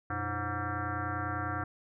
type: tone with frequency modulation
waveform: sine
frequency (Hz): 727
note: F#5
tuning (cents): -31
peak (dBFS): -31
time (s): 0.1-1.64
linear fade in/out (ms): 5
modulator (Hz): 212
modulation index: 4.2
effects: none